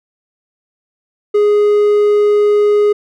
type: tone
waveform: triangle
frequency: 415.3 Hz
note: G#4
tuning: in tune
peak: -6 dBFS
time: 1.34-2.93 s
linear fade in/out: 10 ms
effects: none